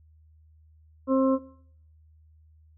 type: harmonic tone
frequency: 265.1 Hz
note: C4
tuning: 23 cents sharp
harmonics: 1 / 2 / 4 / 5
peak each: -21 / -24 / -31 / -39 dBFS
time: 1.07-1.39 s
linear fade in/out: 50 ms
effects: noise-tail reverb RT60 0.6 s tail -19 dB re dry + added 78 Hz sine -54 dBFS peak until 2.77 s